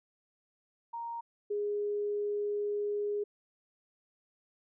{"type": "tone pair in turn", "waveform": "sine", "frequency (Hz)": [932.3, 412.8], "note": ["A#5", "G#4"], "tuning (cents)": [0, -10], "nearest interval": "octave + major second", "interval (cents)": 1410, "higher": "first", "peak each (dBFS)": [-36, -30], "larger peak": "second", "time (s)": [[0.93, 1.21], [1.5, 3.24]], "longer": "second", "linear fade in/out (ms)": 10, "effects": []}